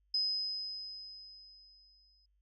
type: tone with exponential decay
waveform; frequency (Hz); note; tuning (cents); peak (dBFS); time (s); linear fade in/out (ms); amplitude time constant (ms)
sine; 5050; D#8; +25; -28; 0.14-2.26; 5; 460
effects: added 50 Hz sine -70 dBFS peak until 2.41 s